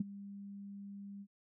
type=tone with ADSR envelope; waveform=sine; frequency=200 Hz; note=G3; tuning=35 cents sharp; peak=-28 dBFS; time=0-1.27 s; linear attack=6 ms; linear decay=19 ms; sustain=-17 dB; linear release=58 ms; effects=none